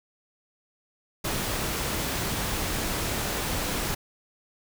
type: noise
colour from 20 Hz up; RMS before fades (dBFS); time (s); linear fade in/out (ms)
pink; -29; 1.24-3.95; 10
effects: none